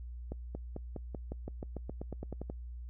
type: accelerating click train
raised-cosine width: 2 ms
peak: -26 dBFS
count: 16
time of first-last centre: 0.32-2.499 s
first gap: 230 ms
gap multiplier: 0.93
effects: noise-tail reverb RT60 0.1 s tail -25 dB re dry + added 60 Hz sine -41 dBFS peak until 2.89 s